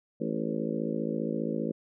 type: harmonic tone with a mistuned harmonic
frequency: 55 Hz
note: A1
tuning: in tune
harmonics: 3 / 4 / 5 / 6 / 7 / 8 / 9 / 10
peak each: -37 / -33 / -36 / -36 / -39 / -41 / -37 / -41 dBFS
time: 0.2-1.72 s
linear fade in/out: 10 ms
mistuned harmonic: 8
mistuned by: -32 cents
effects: none